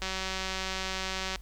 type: click train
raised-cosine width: 0.2 ms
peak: -16 dBFS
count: 254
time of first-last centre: 0.02-1.359 s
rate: 189 Hz
effects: added 50 Hz sine -42 dBFS peak until 1.41 s + pink hiss -59 dBFS RMS until 1.41 s